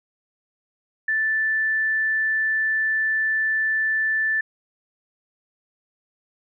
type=tone; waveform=sine; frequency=1760 Hz; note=A6; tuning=in tune; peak=-19 dBFS; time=1.08-4.41 s; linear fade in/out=5 ms; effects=none